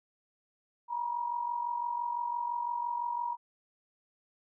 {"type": "tone with amplitude modulation", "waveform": "sine", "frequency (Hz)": 956, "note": "A#5", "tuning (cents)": 43, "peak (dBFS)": -28, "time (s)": [0.88, 3.37], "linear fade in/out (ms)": 50, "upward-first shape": "sine", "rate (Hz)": 45.9, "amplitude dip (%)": 65, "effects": []}